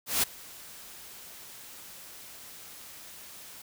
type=noise with ADSR envelope; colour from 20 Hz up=white; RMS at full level=-24 dBFS; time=0.06-3.62 s; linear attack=170 ms; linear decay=11 ms; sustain=-23 dB; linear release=5 ms; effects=none